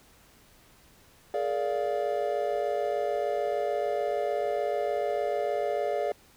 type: chord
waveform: triangle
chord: Bb dominant seventh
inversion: third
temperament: just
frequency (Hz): 419.5 / 466.2 / 582.7 / 699.2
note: Ab4 / Bb4 / D5 / F5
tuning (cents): +17 / 0 / -14 / +2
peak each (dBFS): -30 / -33 / -28 / -30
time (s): 1.34-6.12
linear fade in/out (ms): 2
effects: pink hiss -58 dBFS RMS until 6.36 s